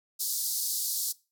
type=band-pass noise; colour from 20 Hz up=white; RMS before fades=-31 dBFS; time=0.19-1.13 s; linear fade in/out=20 ms; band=4100 to 16000 Hz; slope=48 dB/octave; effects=noise-tail reverb RT60 0.3 s tail -21 dB re dry